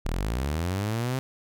sawtooth linear sweep, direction up, 34.53 to 133.7 Hz, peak -22 dBFS, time 0.05-1.19 s, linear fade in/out 0 ms, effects none

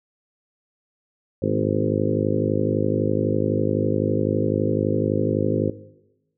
harmonic tone with a mistuned harmonic, 51.91 Hz, G#1, in tune, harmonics 2 / 3 / 4 / 5 / 6 / 7 / 8 / 9 / 10, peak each -28 / -28 / -28 / -28 / -28 / -28 / -28 / -28 / -28 dBFS, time 1.42-5.7 s, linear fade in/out 5 ms, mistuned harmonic 4, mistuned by +29 cents, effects noise-tail reverb RT60 1.0 s tail -17 dB re dry

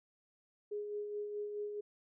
sine tone with tremolo, 415.3 Hz, G#4, in tune, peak -36 dBFS, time 0.71-1.81 s, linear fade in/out 10 ms, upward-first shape sine, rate 4.7 Hz, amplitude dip 40%, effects none

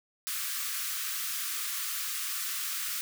white high-pass noise, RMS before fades -34 dBFS, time 0.27-3.01 s, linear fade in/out 0 ms, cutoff 1100 Hz, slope 96 dB/octave, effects none

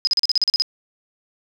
sine tone bursts, 5030 Hz, D#8, 18 cents sharp, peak -14 dBFS, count 10, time 0.05-0.621 s, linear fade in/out 0 ms, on 22 ms, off 39 ms, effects none

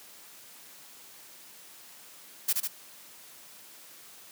blue noise with echo, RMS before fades -25 dBFS, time 2.48-2.53 s, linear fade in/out 10 ms, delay 74 ms, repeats 2, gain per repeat -3 dB, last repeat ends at 2.678 s, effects white hiss -51 dBFS RMS until 4.31 s + high-pass 150 Hz 12 dB/octave

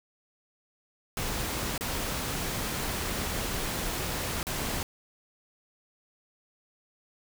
pink noise with dropouts, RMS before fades -32 dBFS, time 1.17-4.83 s, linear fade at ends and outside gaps 1 ms, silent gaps 1.778-1.809 / 4.43-4.468 s, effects none

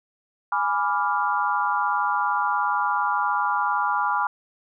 sine chord, G# diminished seventh, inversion none, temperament equal, 830.6 / 987.8 / 1174.7 / 1396.9 Hz, G#5 / B5 / D6 / F6, 0 / 0 / 0 / 0 cents, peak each -26 / -25 / -26 / -27 dBFS, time 0.52-4.27 s, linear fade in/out 2 ms, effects none

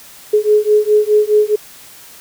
sine beating tone pair, 420.2 / 425 Hz, G#4 / G#4, +20 / +40 cents, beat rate 4.8 Hz, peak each -12 dBFS, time 0.33-1.56 s, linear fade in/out 10 ms, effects white hiss -39 dBFS RMS until 2.2 s

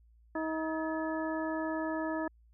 harmonic tone with a mistuned harmonic, 317.6 Hz, D#4, 36 cents sharp, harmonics 1 / 2 / 3 / 4 / 5, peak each -34 / -37 / -40 / -44 / -42 dBFS, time 0.35-2.28 s, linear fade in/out 5 ms, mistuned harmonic 5, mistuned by +130 cents, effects added 57 Hz sine -59 dBFS peak until 2.53 s

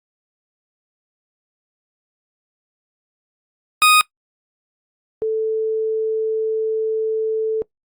20% pulse / sine tone pair in turn, 1244.5 / 440 Hz, D#6 / A4, 0 / 0 cents, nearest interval octave + tritone, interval 1800 cents, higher first, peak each -5 / -17 dBFS, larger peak first, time 3.82-4.01 / 5.22-7.62 s, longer second, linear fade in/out 0 ms, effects noise-tail reverb RT60 0.1 s tail -21 dB re dry + Opus 48 kbps

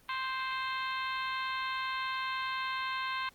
harmonic tone, 523.3 Hz, C5, in tune, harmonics 2 / 3 / 4 / 5 / 6 / 7 / 8, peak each -35 / -39 / -41 / -43 / -45 / -46 / -47 dBFS, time 0.09-3.29 s, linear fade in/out 2 ms, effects pink hiss -62 dBFS RMS until 3.34 s + Opus 24 kbps

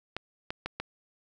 clicks, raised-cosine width 0.3 ms, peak -17 dBFS, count 4, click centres 0.166 / 0.505 / 0.66 / 0.8 s, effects none

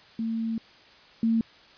sine tone pair in turn, 225.9 / 226.7 Hz, A3 / A#3, +46 / -48 cents, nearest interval unison, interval 6 cents, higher second, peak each -26 / -20 dBFS, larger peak second, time 0.19-0.58 / 1.23-1.41 s, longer first, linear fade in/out 2 ms, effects white hiss -53 dBFS RMS until 1.77 s + resampled to 11025 Hz

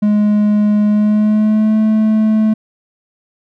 triangle tone with pitch glide, 209.1 to 217.1 Hz, G#3 to A3, +12 to -23 cents, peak -7 dBFS, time 0.02-2.54 s, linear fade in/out 10 ms, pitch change +65 cents, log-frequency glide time 0.87-1.78 s, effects none

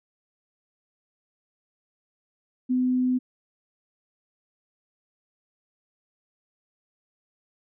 sine tone, 253.1 Hz, B3, 43 cents sharp, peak -20 dBFS, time 2.69-3.19 s, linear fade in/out 20 ms, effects none

